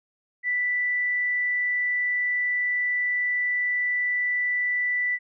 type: tone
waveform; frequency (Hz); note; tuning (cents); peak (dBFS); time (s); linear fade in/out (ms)
sine; 1975.5; B6; 0; -22; 0.43-5.19; 50
effects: none